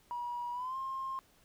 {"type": "tone with pitch glide", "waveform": "triangle", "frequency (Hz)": [964, 1063.5], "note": ["B5", "C6"], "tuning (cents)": [-42, 28], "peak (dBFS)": -32, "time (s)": [0.11, 1.19], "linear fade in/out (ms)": 0, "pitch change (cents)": 170, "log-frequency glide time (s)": [0.52, 0.77], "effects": ["tanh soft clip ceiling -33 dBFS", "pink hiss -66 dBFS RMS until 1.44 s"]}